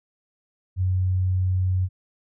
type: tone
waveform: sine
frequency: 92.5 Hz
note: F#2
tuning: in tune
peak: -19 dBFS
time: 0.76-1.89 s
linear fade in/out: 50 ms
effects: none